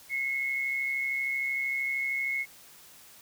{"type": "tone pair together", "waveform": "sine", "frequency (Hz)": [2046, 2179], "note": ["C7", "C#7"], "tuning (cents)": [-39, -30], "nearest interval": "minor second", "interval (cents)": 109, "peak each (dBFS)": [-37, -28], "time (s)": [0.09, 2.46], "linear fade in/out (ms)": 50, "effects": ["white hiss -53 dBFS RMS until 3.21 s"]}